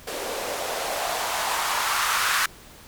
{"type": "noise with band-pass filter sweep", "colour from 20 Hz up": "blue", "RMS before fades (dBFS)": -26, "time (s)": [0.07, 2.46], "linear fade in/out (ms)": 5, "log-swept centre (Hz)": [420, 1400], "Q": 2.5, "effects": ["pink hiss -47 dBFS RMS until 2.87 s"]}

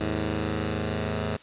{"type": "tone pair together", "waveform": "10% pulse", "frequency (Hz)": [79.86, 106.6], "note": ["D#2", "G#2"], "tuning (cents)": [46, 46], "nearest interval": "perfect fourth", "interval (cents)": 500, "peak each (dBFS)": -21, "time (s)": [0, 1.37], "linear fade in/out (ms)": 10, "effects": ["white hiss -52 dBFS RMS until 1.42 s", "resampled to 8000 Hz"]}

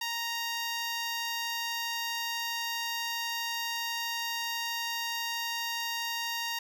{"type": "tone", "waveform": "10% pulse", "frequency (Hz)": 932.3, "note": "A#5", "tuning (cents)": 0, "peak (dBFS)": -23, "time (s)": [0.01, 6.59], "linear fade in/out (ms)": 5, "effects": []}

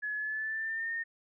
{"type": "tone with pitch glide", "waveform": "sine", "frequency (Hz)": [1700, 1832.6], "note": ["G#6", "A#6"], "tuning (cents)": [40, -30], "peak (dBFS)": -32, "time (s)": [0.02, 1.04], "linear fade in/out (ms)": 20, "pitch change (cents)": 130, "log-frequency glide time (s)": [0.15, 0.93], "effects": []}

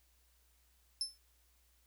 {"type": "tone with exponential decay", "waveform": "35% pulse", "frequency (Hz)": 5274, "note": "E8", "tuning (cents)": 0, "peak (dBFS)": -28, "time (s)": [1.01, 1.18], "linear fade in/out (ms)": 1, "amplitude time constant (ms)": 35, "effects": ["added 60 Hz sine -70 dBFS peak until 1.86 s", "white hiss -73 dBFS RMS until 1.86 s"]}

